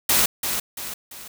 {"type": "noise with echo", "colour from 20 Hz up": "white", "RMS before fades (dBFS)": -18, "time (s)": [0.09, 0.26], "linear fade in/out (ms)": 5, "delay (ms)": 340, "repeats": 3, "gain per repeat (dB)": -7, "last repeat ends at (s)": 1.28, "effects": []}